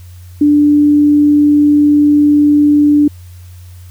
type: tone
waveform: sine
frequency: 293.7 Hz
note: D4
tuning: in tune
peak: -5 dBFS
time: 0.41-3.08 s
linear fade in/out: 5 ms
effects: added 89 Hz sine -31 dBFS peak until 3.9 s + white hiss -47 dBFS RMS until 3.9 s